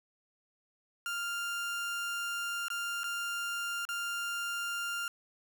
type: tone with dropouts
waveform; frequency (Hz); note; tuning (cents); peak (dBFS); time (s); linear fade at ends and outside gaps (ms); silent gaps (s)
30% pulse; 1396.9; F6; 0; -31; 1.06-5.08; 1; 2.683-2.702 / 3.034-3.041 / 3.852-3.889
effects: none